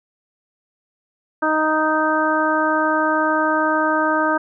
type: harmonic tone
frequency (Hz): 311.1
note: D#4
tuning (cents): 0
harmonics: 1 / 2 / 3 / 4 / 5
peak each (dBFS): -22 / -22 / -22 / -22 / -22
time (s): 1.42-4.38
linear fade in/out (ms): 10
effects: none